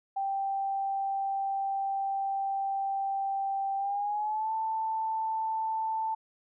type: tone with pitch glide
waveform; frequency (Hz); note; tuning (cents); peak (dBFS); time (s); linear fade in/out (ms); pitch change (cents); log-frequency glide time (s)
sine; 784 to 885.1; G5 to A5; 0 to +10; -28; 0.16-6.15; 10; +210; 3.77-4.52
effects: none